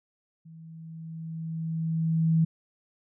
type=tone with level ramp; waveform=sine; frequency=162.2 Hz; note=E3; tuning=28 cents flat; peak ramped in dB=-45 to -18 dBFS; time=0.45-2.45 s; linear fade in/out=10 ms; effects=none